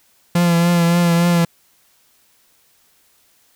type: tone with vibrato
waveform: 45% pulse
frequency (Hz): 171.5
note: F3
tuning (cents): -31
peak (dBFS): -12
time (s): 0.35-1.45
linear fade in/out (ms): 5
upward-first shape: triangle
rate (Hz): 3.5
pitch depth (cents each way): 35
effects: white hiss -57 dBFS RMS until 3.55 s